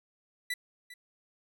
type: tone with echo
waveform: 30% pulse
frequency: 1975.5 Hz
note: B6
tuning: in tune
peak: -28 dBFS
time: 0.5-0.54 s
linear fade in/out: 5 ms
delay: 400 ms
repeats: 1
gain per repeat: -15 dB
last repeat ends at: 0.94 s
effects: none

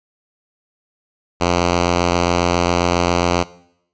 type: tone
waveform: 5% pulse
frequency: 87.4 Hz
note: F2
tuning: 2 cents sharp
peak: -3 dBFS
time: 1.4-3.44 s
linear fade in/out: 20 ms
effects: noise-tail reverb RT60 0.7 s tail -19 dB re dry + resampled to 16000 Hz

